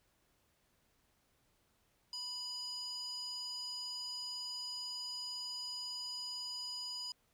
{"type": "tone with band-pass filter", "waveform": "square", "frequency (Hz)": 987.8, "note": "B5", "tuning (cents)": 0, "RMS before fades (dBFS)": -43, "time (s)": [2.13, 7.12], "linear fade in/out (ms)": 2, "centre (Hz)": 5300, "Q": 9.4, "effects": ["pink hiss -75 dBFS RMS until 7.33 s"]}